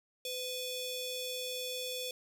sawtooth ring-modulated tone, 1975.5 Hz, B6, in tune, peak -30 dBFS, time 0.25-2.11 s, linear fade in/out 2 ms, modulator 1470 Hz, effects none

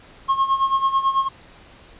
triangle tone with tremolo, 1080 Hz, C#6, 45 cents flat, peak -12 dBFS, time 0.28-1.29 s, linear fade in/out 20 ms, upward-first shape sine, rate 9.1 Hz, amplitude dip 75%, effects pink hiss -47 dBFS RMS until 1.99 s + resampled to 8000 Hz

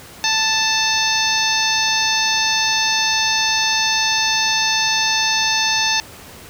harmonic tone with a mistuned harmonic, 880 Hz, A5, in tune, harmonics 1 / 2 / 3 / 4 / 5 / 6 / 7, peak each -23 / -23 / -23 / -23 / -23 / -23 / -23 dBFS, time 0.24-6 s, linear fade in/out 0 ms, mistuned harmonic 4, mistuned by +40 cents, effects pink hiss -39 dBFS RMS until 6.49 s + high-pass 60 Hz 12 dB/octave

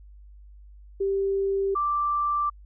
sine tone pair in turn, 392 / 1174.7 Hz, G4 / D6, 0 / 0 cents, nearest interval octave + perfect fifth, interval 1900 cents, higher second, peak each -22 dBFS, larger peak neither, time 1-1.75 / 1.75-2.5 s, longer neither, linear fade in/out 10 ms, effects added 50 Hz sine -45 dBFS peak until 2.65 s

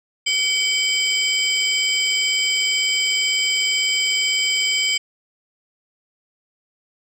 sine tone cluster, 2276 / 3096 / 4908 / 7630 Hz, C#7 / G7 / D#8 / A#8, +45 / -22 / -25 / +39 cents, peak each -21 / -20 / -23 / -25 dBFS, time 0.26-4.98 s, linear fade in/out 10 ms, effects tanh soft clip ceiling -11 dBFS

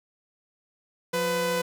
sawtooth tone pair together, 178 / 500.4 Hz, F3 / B4, +33 / +23 cents, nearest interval octave + tritone, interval 1790 cents, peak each -28 / -21 dBFS, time 1.13-1.62 s, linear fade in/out 10 ms, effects none

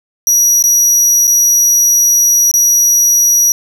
40% pulse tone with dropouts, 5800 Hz, F#8, 35 cents flat, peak -6 dBFS, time 0.27-3.52 s, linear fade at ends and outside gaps 1 ms, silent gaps 0.625-0.639 / 1.271-1.277 / 2.514-2.539 s, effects none

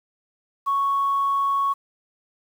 sine tone, 1108.7 Hz, C#6, in tune, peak -18 dBFS, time 0.66-1.74 s, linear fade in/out 20 ms, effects tanh soft clip ceiling -14 dBFS + 8-bit

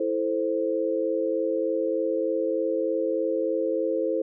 sine chord, A minor, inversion second, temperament equal, 329.6 / 440 / 523.3 Hz, E4 / A4 / C5, 0 / 0 / 0 cents, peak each -28 / -28 / -26 dBFS, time 0-4.22 s, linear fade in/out 5 ms, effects none

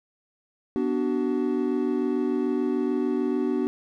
triangle chord, B minor, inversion none, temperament equal with one note detuned, 246.9 / 293.7 / 376.2 Hz, B3 / D4 / F#4, 0 / 0 / +29 cents, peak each -25 dBFS, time 0.76-3.67 s, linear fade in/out 0 ms, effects none

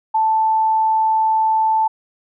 sine tone, 880 Hz, A5, in tune, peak -13 dBFS, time 0.14-1.88 s, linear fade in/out 10 ms, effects none

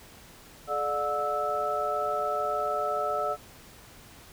sine tone cluster, 427.6 / 594 / 721 / 1311 Hz, A4 / D5 / F#5 / E6, -49 / +20 / -45 / -10 cents, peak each -35 / -31 / -32 / -30 dBFS, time 0.67-3.37 s, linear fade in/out 50 ms, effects pink hiss -51 dBFS RMS until 4.32 s

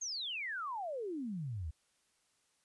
sine exponential sweep, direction down, 6700 to 71.1 Hz, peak -37 dBFS, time 0.01-1.71 s, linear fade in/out 10 ms, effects white hiss -75 dBFS RMS until 2.64 s + resampled to 24000 Hz

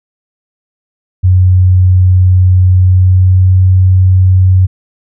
sine tone with pitch glide, 91.9 to 93.02 Hz, F#2 to F#2, -11 to +10 cents, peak -3 dBFS, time 1.23-4.67 s, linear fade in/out 20 ms, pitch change +21 cents, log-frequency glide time 2.71-3.61 s, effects none

